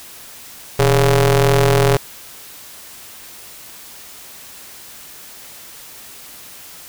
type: ring-modulated tone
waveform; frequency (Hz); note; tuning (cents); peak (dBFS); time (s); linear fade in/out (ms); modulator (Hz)
sawtooth; 144; D3; -34; -4; 0.79-1.97; 5; 267
effects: white hiss -38 dBFS RMS until 6.88 s